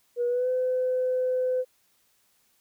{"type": "tone with pitch glide", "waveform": "sine", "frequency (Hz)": [482.6, 508.4], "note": ["B4", "C5"], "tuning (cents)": [-40, -50], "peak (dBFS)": -22, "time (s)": [0.16, 1.65], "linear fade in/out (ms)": 50, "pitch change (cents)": 90, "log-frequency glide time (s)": [0.27, 0.49], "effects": ["tanh soft clip ceiling -18 dBFS", "white hiss -67 dBFS RMS until 2.6 s"]}